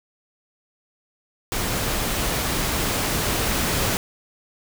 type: noise with level ramp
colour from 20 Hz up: pink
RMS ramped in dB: -25 to -22 dBFS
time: 1.52-3.97 s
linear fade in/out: 0 ms
effects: none